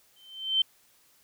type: tone with exponential growth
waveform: sine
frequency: 3100 Hz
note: G7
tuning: 20 cents flat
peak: -18 dBFS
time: 0.16-0.62 s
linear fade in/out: 5 ms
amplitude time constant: 99 ms
effects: white hiss -63 dBFS RMS until 1.23 s